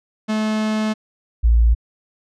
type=tone pair in turn; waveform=45% pulse / sine; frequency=216.2 / 57.26 Hz; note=A3 / A#1; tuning=-30 / -30 cents; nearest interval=octave + major seventh; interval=2300 cents; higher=first; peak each=-18 / -10 dBFS; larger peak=second; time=0.28-0.94 / 1.43-1.75 s; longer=first; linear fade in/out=20 ms; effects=low-pass 6000 Hz 12 dB/octave